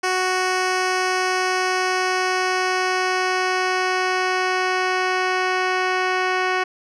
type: tone with low-pass filter sweep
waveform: 10% pulse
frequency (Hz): 370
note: F#4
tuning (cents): 0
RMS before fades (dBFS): -21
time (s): 0.03-6.64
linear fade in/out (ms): 10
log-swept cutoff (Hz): 7100 to 3600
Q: 1
effects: none